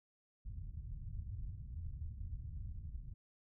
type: low-pass noise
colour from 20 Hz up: white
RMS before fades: -45 dBFS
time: 0.45-3.14 s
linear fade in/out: 5 ms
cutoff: 100 Hz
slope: 24 dB/octave
effects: none